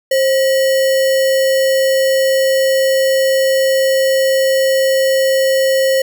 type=tone with sample-and-hold; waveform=sine; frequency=532 Hz; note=C5; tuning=29 cents sharp; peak=-10 dBFS; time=0.11-6.02 s; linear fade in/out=5 ms; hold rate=2450 Hz; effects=none